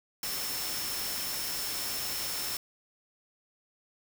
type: tone in noise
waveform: sine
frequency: 5350 Hz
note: E8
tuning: 25 cents sharp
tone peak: -38 dBFS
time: 0.23-2.57 s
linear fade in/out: 2 ms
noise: white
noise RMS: -35 dBFS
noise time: 0.23-2.57 s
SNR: -6 dB
effects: none